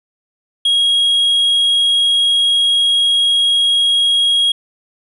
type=tone; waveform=triangle; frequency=3288 Hz; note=G#7; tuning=18 cents flat; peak=-9 dBFS; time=0.65-4.52 s; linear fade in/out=5 ms; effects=resampled to 32000 Hz